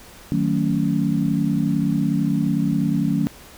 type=chord; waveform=sine; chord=D# half-diminished seventh; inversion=none; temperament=just; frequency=155.56 / 186.68 / 224 / 280 Hz; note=D#3 / F#3 / A3 / C#4; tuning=0 / +16 / +31 / +18 cents; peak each=-23 dBFS; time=0.32-3.27 s; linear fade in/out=0 ms; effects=pink hiss -44 dBFS RMS until 3.57 s